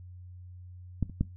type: clicks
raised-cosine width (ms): 5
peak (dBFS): -15 / -29 / -13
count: 3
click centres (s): 1.027 / 1.097 / 1.21
effects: noise-tail reverb RT60 0.2 s tail -19 dB re dry + added 90 Hz sine -44 dBFS peak until 1.36 s